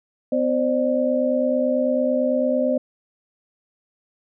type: tone cluster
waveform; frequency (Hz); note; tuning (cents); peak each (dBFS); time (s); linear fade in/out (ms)
sine; 253.5 / 529 / 598; B3 / C5 / D5; +45 / +19 / +31; -22; 0.32-2.78; 5
effects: none